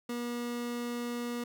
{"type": "tone", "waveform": "30% pulse", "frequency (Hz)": 240, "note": "B3", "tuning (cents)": -49, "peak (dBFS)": -31, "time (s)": [0.09, 1.44], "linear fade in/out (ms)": 5, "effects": []}